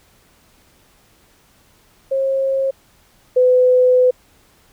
sine tone pair in turn, 538 / 503.9 Hz, C5 / B4, +48 / +35 cents, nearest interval minor second, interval 113 cents, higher first, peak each -15 / -9 dBFS, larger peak second, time 2.11-2.71 / 3.36-4.11 s, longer second, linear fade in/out 10 ms, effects pink hiss -54 dBFS RMS until 4.72 s

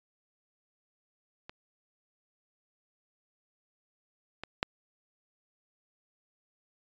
clicks, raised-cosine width 0.3 ms, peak -27 / -22 / -11 dBFS, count 3, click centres 1.495 / 4.436 / 4.629 s, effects resampled to 16000 Hz

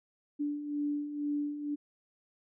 sine beating tone pair, 290.4 / 292.5 Hz, D4 / D4, -19 / -7 cents, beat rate 2.1 Hz, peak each -39 / -32 dBFS, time 0.39-1.76 s, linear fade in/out 20 ms, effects none

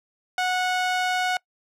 sawtooth tone with band-pass filter, 734 Hz, F#5, 14 cents flat, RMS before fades -24 dBFS, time 0.38-1.37 s, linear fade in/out 2 ms, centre 1700 Hz, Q 0.52, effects noise-tail reverb RT60 0.1 s tail -24 dB re dry

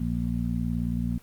harmonic tone, 58.6 Hz, A#1, 10 cents sharp, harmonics 1 / 2 / 3 / 4, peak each -31 / -32 / -30 / -30 dBFS, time 0-1.18 s, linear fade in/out 5 ms, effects pink hiss -55 dBFS RMS until 1.22 s + Opus 32 kbps

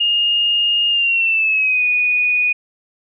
sine tone with pitch glide, 2839 to 2471 Hz, F7 to D#7, +28 to -13 cents, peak -13 dBFS, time 0-2.53 s, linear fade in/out 10 ms, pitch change -241 cents, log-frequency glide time 0.89-1.85 s, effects none

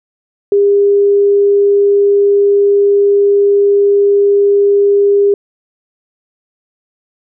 sine tone, 403.3 Hz, G4, 49 cents sharp, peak -6 dBFS, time 0.52-5.34 s, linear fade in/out 2 ms, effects none

